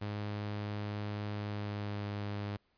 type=tone with pitch glide; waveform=sawtooth; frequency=103.83 to 102.46 Hz; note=G#2 to G#2; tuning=0 to -23 cents; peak=-32 dBFS; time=0.01-2.57 s; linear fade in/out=10 ms; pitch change=-23 cents; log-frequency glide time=1.35-2.1 s; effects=pink hiss -75 dBFS RMS until 2.77 s + resampled to 11025 Hz